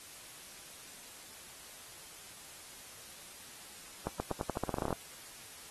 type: accelerating click train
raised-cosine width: 1 ms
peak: -20 dBFS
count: 15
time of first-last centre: 4.07-4.928 s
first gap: 130 ms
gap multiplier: 0.87
effects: white hiss -51 dBFS RMS until 5.7 s + AAC 32 kbps